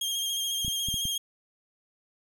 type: tone with vibrato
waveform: sawtooth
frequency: 3224 Hz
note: G7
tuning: 48 cents sharp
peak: -25 dBFS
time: 0.01-1.18 s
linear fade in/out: 5 ms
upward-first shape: square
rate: 14 Hz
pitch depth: 23 cents each way
type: clicks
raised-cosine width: 5 ms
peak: -24 dBFS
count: 5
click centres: 0.648 / 0.681 / 0.886 / 0.942 / 1.054 s
effects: none